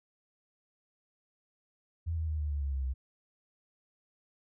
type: tone with pitch steps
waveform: sine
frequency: 83 / 80.13 / 77.35 / 74.67 / 72.09 / 69.59 / 67.18 / 64.86 Hz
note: E2 / E2 / D#2 / D2 / D2 / C#2 / C2 / C2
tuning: +12 / -49 / -10 / +29 / -32 / +7 / +46 / -15 cents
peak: -30 dBFS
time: 2.06-2.94 s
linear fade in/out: 20 ms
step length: 110 ms
effects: none